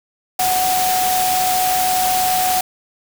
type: tone in noise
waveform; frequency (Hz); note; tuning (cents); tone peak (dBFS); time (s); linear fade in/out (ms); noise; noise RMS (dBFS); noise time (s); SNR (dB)
sine; 740; F#5; 0; -16; 0.39-2.61; 5; white; -21; 0.39-2.61; +2
effects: none